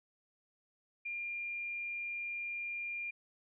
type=tone; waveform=sine; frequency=2400 Hz; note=D7; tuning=37 cents sharp; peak=-37 dBFS; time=1.05-3.11 s; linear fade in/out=10 ms; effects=none